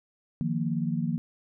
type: chord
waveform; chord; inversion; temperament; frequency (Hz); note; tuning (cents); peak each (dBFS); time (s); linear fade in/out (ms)
sine; Eb suspended second; none; equal; 155.56 / 174.61 / 233.1; Eb3 / F3 / Bb3; 0 / 0 / 0; -30; 0.41-1.18; 0
effects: none